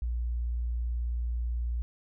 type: tone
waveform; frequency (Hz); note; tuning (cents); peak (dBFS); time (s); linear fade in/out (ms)
sine; 59.2; A#1; +27; -28; 0.02-1.82; 0
effects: none